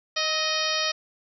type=harmonic tone with a mistuned harmonic; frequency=622.3 Hz; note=D#5; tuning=in tune; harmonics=1 / 2 / 3 / 4 / 5 / 6 / 7 / 8 / 9; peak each=-32 / -32 / -32 / -32 / -32 / -32 / -32 / -32 / -32 dBFS; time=0.16-0.92 s; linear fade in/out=10 ms; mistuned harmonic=2; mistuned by=+36 cents; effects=none